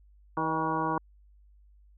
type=harmonic tone with a mistuned harmonic; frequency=160 Hz; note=D#3; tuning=49 cents sharp; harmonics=1 / 2 / 3 / 4 / 5 / 6 / 7 / 9; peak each=-37 / -33 / -37 / -40 / -36 / -31 / -33 / -40 dBFS; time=0.37-0.98 s; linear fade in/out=2 ms; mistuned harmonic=4; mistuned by=-52 cents; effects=added 50 Hz sine -55 dBFS peak until 1.97 s